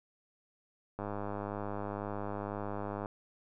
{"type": "click train", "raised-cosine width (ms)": 1, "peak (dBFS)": -24, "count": 212, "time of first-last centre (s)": [0.99, 3.059], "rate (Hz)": 102, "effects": []}